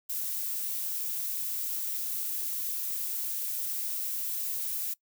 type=noise; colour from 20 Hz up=violet; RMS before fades=-33 dBFS; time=0.09-4.94 s; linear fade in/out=10 ms; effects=noise-tail reverb RT60 0.1 s tail -22 dB re dry